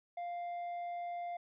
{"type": "tone with tanh clipping", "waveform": "triangle", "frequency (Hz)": 698.5, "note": "F5", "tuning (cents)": 0, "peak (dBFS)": -39, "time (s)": [0.17, 1.37], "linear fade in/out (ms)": 5, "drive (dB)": 9, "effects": []}